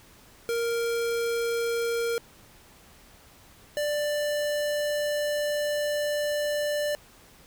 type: tone pair in turn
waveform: square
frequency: 466.2 / 590.3 Hz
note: A#4 / D5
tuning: 0 / +9 cents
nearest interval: major third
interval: 409 cents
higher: second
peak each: -26 dBFS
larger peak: neither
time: 0.49-2.18 / 3.77-6.95 s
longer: second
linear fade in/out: 0 ms
effects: pink hiss -54 dBFS RMS until 7.46 s